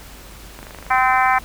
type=click train; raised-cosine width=0.5 ms; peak=-21 dBFS; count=21; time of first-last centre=0.59-1.377 s; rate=25.4 Hz
type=harmonic tone; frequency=257.7 Hz; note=C4; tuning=26 cents flat; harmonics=3 / 4 / 5 / 6 / 7 / 8 / 9; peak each=-17 / -19 / -21 / -23 / -24 / -25 / -26 dBFS; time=0.9-1.39 s; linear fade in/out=10 ms
effects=added 50 Hz sine -41 dBFS peak until 1.44 s + pink hiss -41 dBFS RMS until 1.44 s